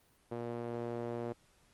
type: tone with band-pass filter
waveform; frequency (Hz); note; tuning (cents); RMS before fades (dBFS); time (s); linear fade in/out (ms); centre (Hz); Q
sawtooth; 118.4; A#2; +27; -39; 0.31-1.33; 10; 470; 1.5
effects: pink hiss -68 dBFS RMS until 1.73 s + Opus 32 kbps